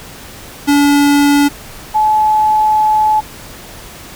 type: tone pair in turn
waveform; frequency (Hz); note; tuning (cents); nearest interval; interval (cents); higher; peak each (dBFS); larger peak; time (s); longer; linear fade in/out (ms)
square / sine; 286.6 / 858.8; D4 / A5; -42 / -42; octave + perfect fifth; 1900; second; -8; neither; 0.67-1.49 / 1.94-3.21; second; 20
effects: pink hiss -33 dBFS RMS until 4.15 s